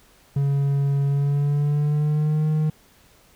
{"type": "tone with pitch glide", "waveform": "triangle", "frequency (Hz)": [140, 154.45], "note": ["C#3", "D#3"], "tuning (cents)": [18, -12], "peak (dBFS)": -16, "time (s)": [0.36, 2.7], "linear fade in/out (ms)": 5, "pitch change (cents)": 170, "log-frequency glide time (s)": [1.06, 2.48], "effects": ["pink hiss -55 dBFS RMS until 3.35 s"]}